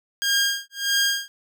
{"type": "tone with tremolo", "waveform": "15% pulse", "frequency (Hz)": 1615, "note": "G#6", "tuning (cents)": -49, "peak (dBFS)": -11, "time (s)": [0.22, 1.28], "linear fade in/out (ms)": 0, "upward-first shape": "sine", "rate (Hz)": 1.6, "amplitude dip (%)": 100, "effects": []}